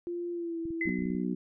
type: tone with pitch glide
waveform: sine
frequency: 347.4 to 330.6 Hz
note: F4 to E4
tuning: -9 to +5 cents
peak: -32 dBFS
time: 0.07-0.89 s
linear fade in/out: 0 ms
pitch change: -86 cents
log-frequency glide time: 0.32-0.59 s
type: clicks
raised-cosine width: 5 ms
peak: -34 dBFS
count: 9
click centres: 0.655 / 0.706 / 0.856 / 0.898 / 0.989 / 1.022 / 1.057 / 1.103 / 1.15 s
type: tone with exponential decay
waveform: sine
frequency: 2037 Hz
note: C7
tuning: 47 cents flat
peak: -27 dBFS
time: 0.81-1.24 s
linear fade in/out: 2 ms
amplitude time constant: 93 ms
type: harmonic tone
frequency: 61.74 Hz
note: B1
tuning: in tune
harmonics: 3 / 4 / 5 / 6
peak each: -32 / -33 / -36 / -39 dBFS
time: 0.86-1.35 s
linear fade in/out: 10 ms
effects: none